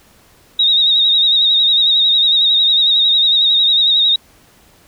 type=tone with vibrato; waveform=sine; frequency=3755 Hz; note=A#7; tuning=12 cents sharp; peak=-9 dBFS; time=0.59-4.16 s; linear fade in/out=5 ms; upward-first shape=sine; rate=11 Hz; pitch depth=52 cents each way; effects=pink hiss -49 dBFS RMS until 4.87 s